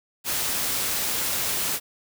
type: noise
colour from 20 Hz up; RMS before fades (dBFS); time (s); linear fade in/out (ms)
white; -26; 0.24-1.8; 50
effects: none